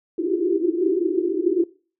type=band-pass noise; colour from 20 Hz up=pink; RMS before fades=-21 dBFS; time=0.18-1.64 s; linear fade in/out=5 ms; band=330 to 380 Hz; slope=96 dB/octave; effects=noise-tail reverb RT60 0.4 s tail -22 dB re dry